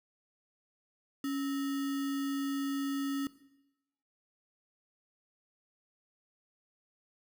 sine tone with sample-and-hold, 277.2 Hz, C#4, in tune, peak -31 dBFS, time 1.24-3.27 s, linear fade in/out 2 ms, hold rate 1575 Hz, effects noise-tail reverb RT60 0.9 s tail -17 dB re dry

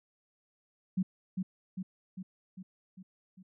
sine tone with echo, 186.6 Hz, F#3, 15 cents sharp, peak -26 dBFS, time 0.97-1.03 s, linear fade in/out 10 ms, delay 400 ms, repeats 6, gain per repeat -4 dB, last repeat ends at 3.43 s, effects none

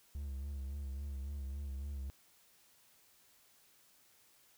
triangle tone with vibrato, 69.3 Hz, C#2, in tune, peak -37 dBFS, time 0.15-2.1 s, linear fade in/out 0 ms, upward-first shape sine, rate 3.6 Hz, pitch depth 65 cents each way, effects white hiss -67 dBFS RMS until 4.57 s

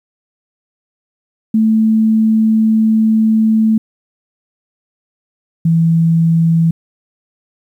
sine tone pair in turn, 220 / 164.81 Hz, A3 / E3, 0 / 0 cents, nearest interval perfect fourth, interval 500 cents, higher first, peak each -8 dBFS, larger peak neither, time 1.54-3.78 / 5.65-6.71 s, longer first, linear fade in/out 5 ms, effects 8-bit

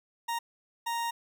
40% pulse tone bursts at uneven times, 932.3 Hz, A#5, in tune, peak -29 dBFS, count 2, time 0.28-0.39 / 0.86-1.11 s, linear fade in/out 10 ms, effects none

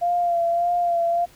sine tone with vibrato, 691 Hz, F5, 19 cents flat, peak -18 dBFS, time 0.01-1.26 s, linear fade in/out 20 ms, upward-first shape sine, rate 1.7 Hz, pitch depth 31 cents each way, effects pink hiss -52 dBFS RMS until 1.35 s

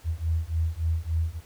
sine beating tone pair, 79.8 / 83.3 Hz, D#2 / E2, +44 / +19 cents, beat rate 3.5 Hz, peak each -27 dBFS, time 0.04-1.41 s, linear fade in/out 50 ms, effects pink hiss -54 dBFS RMS until 1.45 s

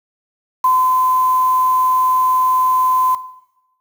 sine tone with quantisation, 1022 Hz, C6, 41 cents flat, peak -10 dBFS, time 0.64-3.15 s, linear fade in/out 5 ms, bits 5, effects noise-tail reverb RT60 0.9 s tail -17 dB re dry

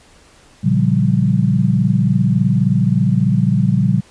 sine chord, G half-diminished seventh, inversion first, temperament just, 117.6 / 141.12 / 176.4 / 196 Hz, Bb2 / Db3 / F3 / G3, +16 / +31 / +18 / 0 cents, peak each -17 dBFS, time 0.63-4.01 s, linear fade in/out 20 ms, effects pink hiss -48 dBFS RMS until 4.1 s + resampled to 22050 Hz

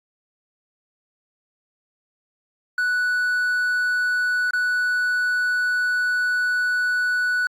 triangle tone with dropouts, 1480 Hz, F#6, in tune, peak -17 dBFS, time 2.78-7.47 s, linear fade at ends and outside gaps 2 ms, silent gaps 4.508-4.534 s, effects AAC 64 kbps

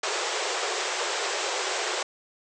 pink band-pass noise, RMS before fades -29 dBFS, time 0.03-2.03 s, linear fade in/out 5 ms, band 360 to 8100 Hz, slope 96 dB/octave, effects none

